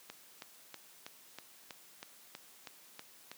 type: click train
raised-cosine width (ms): 0.2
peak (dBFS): -27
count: 11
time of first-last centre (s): 0.1-3.315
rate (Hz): 3.11
effects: white hiss -59 dBFS RMS until 3.37 s + high-pass 150 Hz 12 dB/octave